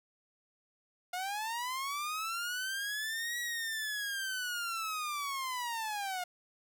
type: linear two-way sweep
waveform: sawtooth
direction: up then down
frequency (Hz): 709 to 1930 to 709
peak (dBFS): -31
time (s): 1.13-6.24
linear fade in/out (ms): 5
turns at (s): 3.39
effects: none